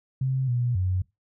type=tone with pitch steps; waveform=sine; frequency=131.8 / 121.9 / 92.3 Hz; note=C3 / B2 / F#2; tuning=+13 / -22 / -4 cents; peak=-22 dBFS; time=0.21-1.02 s; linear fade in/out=5 ms; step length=270 ms; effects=noise-tail reverb RT60 0.2 s tail -21 dB re dry